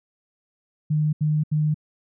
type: tone bursts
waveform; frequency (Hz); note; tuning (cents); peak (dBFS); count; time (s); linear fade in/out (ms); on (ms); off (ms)
sine; 152.3; D#3; -37; -18; 3; 0.9-1.744; 10; 230; 77
effects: none